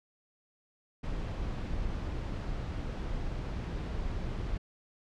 brown noise, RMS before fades -35 dBFS, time 1.03-4.58 s, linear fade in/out 10 ms, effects low-pass 5000 Hz 12 dB/octave

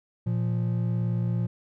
triangle tone pair together, 116.79 / 174.8 Hz, A#2 / F3, +4 / +2 cents, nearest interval perfect fifth, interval 698 cents, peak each -23 / -27 dBFS, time 0.26-1.47 s, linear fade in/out 10 ms, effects none

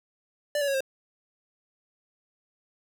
square tone with pitch steps, 587.3 / 568.6 / 550.5 / 533 Hz, D5 / C#5 / C#5 / C5, 0 / +44 / -12 / +32 cents, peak -25 dBFS, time 0.55-0.806 s, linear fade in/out 2 ms, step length 64 ms, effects none

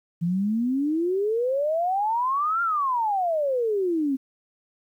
sine exponential two-way sweep, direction up then down, 164.81 to 1406 to 259.7 Hz, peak -21 dBFS, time 0.21-4.17 s, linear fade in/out 20 ms, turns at 2.62 s, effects 10-bit

